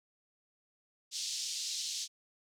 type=band-pass noise; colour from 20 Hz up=white; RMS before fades=-38 dBFS; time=1.11-2.08 s; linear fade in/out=50 ms; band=3600 to 6500 Hz; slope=24 dB/octave; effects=none